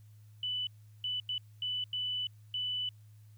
sine tone bursts at uneven times, 2986 Hz, F#7, 15 cents sharp, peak -32 dBFS, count 6, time 0.43-0.67 / 1.04-1.2 / 1.29-1.38 / 1.62-1.84 / 1.93-2.27 / 2.54-2.89 s, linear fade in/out 2 ms, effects added 106 Hz sine -53 dBFS peak until 3.37 s + white hiss -72 dBFS RMS until 3.37 s

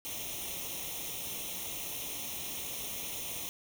white noise with comb filter, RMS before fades -39 dBFS, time 0.05-3.49 s, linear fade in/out 0 ms, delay 0.32 ms, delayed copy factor +0.8, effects none

